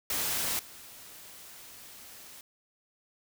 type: noise with level steps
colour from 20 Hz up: white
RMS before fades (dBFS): -31 / -49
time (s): 0.1-2.41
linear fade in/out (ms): 2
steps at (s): 0.59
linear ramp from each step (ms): 2
effects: none